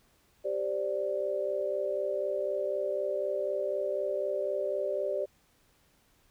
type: chord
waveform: sine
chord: G suspended fourth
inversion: none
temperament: equal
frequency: 392 / 523.3 / 587.3 Hz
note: G4 / C5 / D5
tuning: 0 / 0 / 0 cents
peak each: -34 / -35 / -31 dBFS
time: 0.44-5.26 s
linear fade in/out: 20 ms
effects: pink hiss -67 dBFS RMS until 6.3 s